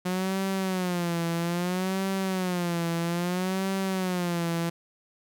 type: tone with vibrato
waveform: sawtooth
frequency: 180 Hz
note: F#3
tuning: 47 cents flat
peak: -22 dBFS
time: 0.05-4.7 s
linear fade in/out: 10 ms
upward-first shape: sine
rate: 0.61 Hz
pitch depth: 120 cents each way
effects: none